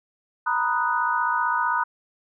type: chord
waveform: sine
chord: B major seventh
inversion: third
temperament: equal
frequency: 932.3 / 987.8 / 1244.5 / 1480 Hz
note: A#5 / B5 / D#6 / F#6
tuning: 0 / 0 / 0 / 0 cents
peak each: -26 dBFS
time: 0.46-1.84 s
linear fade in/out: 10 ms
effects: none